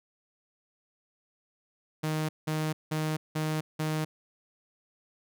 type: tone bursts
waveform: sawtooth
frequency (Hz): 155.56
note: D#3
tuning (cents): 0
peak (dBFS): -24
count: 5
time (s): 2.03-4.05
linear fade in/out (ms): 10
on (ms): 260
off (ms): 180
effects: none